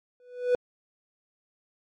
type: tone with exponential growth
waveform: triangle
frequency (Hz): 493.9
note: B4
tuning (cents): 0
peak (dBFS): -15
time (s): 0.2-0.55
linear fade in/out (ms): 1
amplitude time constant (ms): 75
effects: MP3 48 kbps